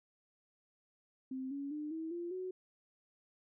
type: tone with pitch steps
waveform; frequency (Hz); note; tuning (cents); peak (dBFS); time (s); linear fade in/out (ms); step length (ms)
sine; 261.6 / 280.4 / 300.5 / 322.1 / 345.2 / 370; C4 / C#4 / D4 / E4 / F4 / F#4; 0 / +20 / +40 / -40 / -20 / 0; -38; 1.31-2.51; 5; 200
effects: none